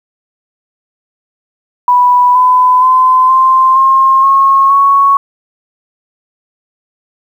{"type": "tone with pitch steps", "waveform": "sine", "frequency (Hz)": [986, 1005.6, 1025.5, 1045.8, 1066.6, 1087.7, 1109.3], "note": ["B5", "B5", "C6", "C6", "C6", "C#6", "C#6"], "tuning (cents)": [-3, 31, -35, -1, 33, -33, 1], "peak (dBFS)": -4, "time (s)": [1.88, 5.17], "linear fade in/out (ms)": 2, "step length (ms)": 470, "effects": ["7-bit"]}